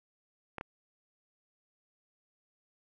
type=clicks; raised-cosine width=0.5 ms; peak=-23 dBFS; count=2; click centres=0.583 / 0.611 s; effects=none